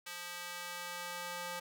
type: tone with high-pass filter sweep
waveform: square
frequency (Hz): 175.8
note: F3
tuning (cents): +12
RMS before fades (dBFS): -43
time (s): 0.06-1.6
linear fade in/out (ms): 10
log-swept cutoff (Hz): 1700 to 730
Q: 0.75
effects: none